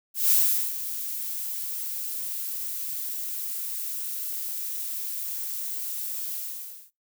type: noise with ADSR envelope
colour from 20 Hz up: violet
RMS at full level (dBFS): -19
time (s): 0.14-6.91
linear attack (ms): 170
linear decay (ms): 410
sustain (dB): -13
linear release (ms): 570
effects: noise-tail reverb RT60 0.2 s tail -22 dB re dry